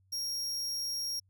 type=tone; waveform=40% pulse; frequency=5588 Hz; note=F8; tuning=in tune; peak=-32 dBFS; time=0.12-1.2 s; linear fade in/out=10 ms; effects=added 95 Hz sine -65 dBFS peak until 1.29 s